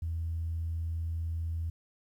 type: tone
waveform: sine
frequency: 82.41 Hz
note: E2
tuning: in tune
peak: -30 dBFS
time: 0.02-1.7 s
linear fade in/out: 5 ms
effects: tanh soft clip ceiling -26 dBFS + 11-bit